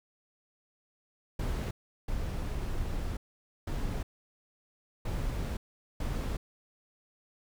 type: noise bursts at uneven times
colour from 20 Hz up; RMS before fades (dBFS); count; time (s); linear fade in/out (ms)
brown; -33; 5; 1.39-1.71 / 2.08-3.17 / 3.67-4.03 / 5.05-5.57 / 6-6.37; 5
effects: none